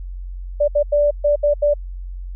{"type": "tone bursts at uneven times", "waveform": "sine", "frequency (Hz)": 585, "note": "D5", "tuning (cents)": -7, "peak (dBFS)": -12, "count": 6, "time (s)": [[0.6, 0.68], [0.75, 0.83], [0.92, 1.11], [1.24, 1.36], [1.43, 1.54], [1.62, 1.74]], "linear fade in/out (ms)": 10, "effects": ["added 45 Hz sine -27 dBFS peak until 2.35 s"]}